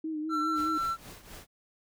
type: tone with vibrato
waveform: sine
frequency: 311.1 Hz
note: D#4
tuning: in tune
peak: -31 dBFS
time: 0.04-0.78 s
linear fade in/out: 5 ms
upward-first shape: sine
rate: 4.9 Hz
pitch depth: 46 cents each way
type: tone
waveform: triangle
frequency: 1346 Hz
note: E6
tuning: 36 cents sharp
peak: -26 dBFS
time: 0.29-0.97 s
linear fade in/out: 50 ms
type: noise with tremolo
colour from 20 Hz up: pink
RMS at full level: -45 dBFS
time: 0.54-1.47 s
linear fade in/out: 50 ms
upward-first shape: triangle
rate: 4 Hz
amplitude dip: 75%
effects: none